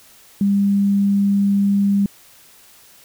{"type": "tone", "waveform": "sine", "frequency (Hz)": 199.9, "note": "G3", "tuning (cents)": 34, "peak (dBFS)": -13, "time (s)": [0.41, 2.06], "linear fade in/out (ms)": 2, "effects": ["white hiss -48 dBFS RMS until 3.04 s"]}